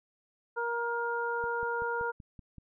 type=harmonic tone; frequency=471 Hz; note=A#4; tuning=18 cents sharp; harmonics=1 / 2 / 3; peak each=-34 / -34 / -34 dBFS; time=0.56-2.12 s; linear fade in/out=20 ms
type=click train; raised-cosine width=5 ms; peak=-35 dBFS; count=7; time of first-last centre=1.44-2.583 s; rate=5.25 Hz
effects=none

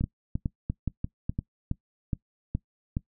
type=two click trains; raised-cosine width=5 ms; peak=-16 / -15 dBFS; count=5 / 8; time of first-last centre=0.01-1.389 / 0.04-2.969 s; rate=2.9 / 2.39 Hz; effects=noise-tail reverb RT60 0.1 s tail -21 dB re dry

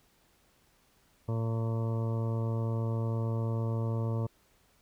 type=harmonic tone; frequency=113.6 Hz; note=A#2; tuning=44 cents flat; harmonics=1 / 2 / 3 / 4 / 5 / 6 / 8 / 9 / 10; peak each=-29 / -39 / -43 / -41 / -43 / -50 / -48 / -52 / -50 dBFS; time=1.28-4.27 s; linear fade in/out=10 ms; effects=pink hiss -67 dBFS RMS until 4.81 s

